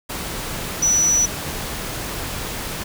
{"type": "tone in noise", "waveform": "sine", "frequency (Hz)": 5920, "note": "F#8", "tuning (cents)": 0, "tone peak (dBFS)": -14, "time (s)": [0.82, 1.26], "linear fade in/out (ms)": 10, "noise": "pink", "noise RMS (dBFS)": -28, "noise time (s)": [0.09, 2.84], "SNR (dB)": 11, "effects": []}